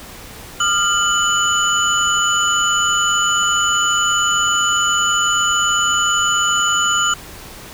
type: tone cluster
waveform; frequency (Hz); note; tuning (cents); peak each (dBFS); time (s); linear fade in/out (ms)
sine; 1208 / 1393 / 2982 / 6930; D6 / F6 / F#7 / A8; +48 / -5 / +13 / -27; -21 / -18 / -19 / -20; 0.6-7.14; 5
effects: pink hiss -36 dBFS RMS until 7.73 s